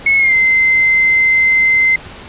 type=tone with pitch glide; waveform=sine; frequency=2189 to 2073 Hz; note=C#7 to C7; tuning=-22 to -17 cents; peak=-8 dBFS; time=0.06-1.96 s; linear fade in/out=5 ms; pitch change=-95 cents; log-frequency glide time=0.18-0.34 s; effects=pink hiss -33 dBFS RMS until 2.28 s + resampled to 8000 Hz